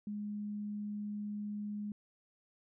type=tone; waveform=sine; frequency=207.7 Hz; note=G#3; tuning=in tune; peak=-37 dBFS; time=0.07-1.92 s; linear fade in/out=2 ms; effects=none